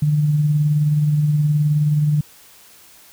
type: tone with tremolo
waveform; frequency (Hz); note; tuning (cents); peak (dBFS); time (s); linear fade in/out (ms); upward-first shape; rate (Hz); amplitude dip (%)
sine; 149.4; D3; +30; -12; 0.02-2.21; 5; sine; 19; 35
effects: white hiss -47 dBFS RMS until 3.12 s